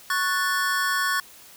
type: chord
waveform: square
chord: F# minor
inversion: second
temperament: equal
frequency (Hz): 1108.7 / 1480 / 1760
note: C#6 / F#6 / A6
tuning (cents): 0 / 0 / 0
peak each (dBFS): -27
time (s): 0.1-1.2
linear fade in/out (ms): 2
effects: white hiss -48 dBFS RMS until 1.56 s